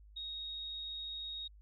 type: tone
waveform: sine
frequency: 3754 Hz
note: A#7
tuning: 11 cents sharp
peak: -40 dBFS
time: 0.16-1.48 s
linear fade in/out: 10 ms
effects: added 51 Hz sine -55 dBFS peak until 1.61 s